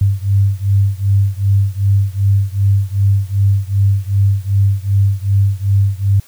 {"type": "beating tone pair", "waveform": "sine", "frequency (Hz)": [98, 100.6], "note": ["G2", "G2"], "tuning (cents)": [0, 45], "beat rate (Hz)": 2.6, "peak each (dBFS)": [-13, -14], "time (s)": [0.01, 6.2], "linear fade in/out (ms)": 5, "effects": ["white hiss -46 dBFS RMS until 6.27 s"]}